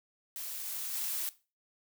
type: noise with level steps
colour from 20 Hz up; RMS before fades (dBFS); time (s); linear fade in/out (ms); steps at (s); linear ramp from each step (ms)
blue; -40 / -38 / -35; 0.36-1.29; 0; 0.65 / 0.93; 10
effects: noise-tail reverb RT60 0.3 s tail -17 dB re dry